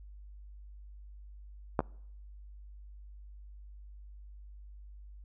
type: clicks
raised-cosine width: 1 ms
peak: -12 / -20 dBFS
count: 2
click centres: 1.792 / 1.805 s
effects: noise-tail reverb RT60 0.7 s tail -26 dB re dry + added 50 Hz sine -47 dBFS peak until 5.24 s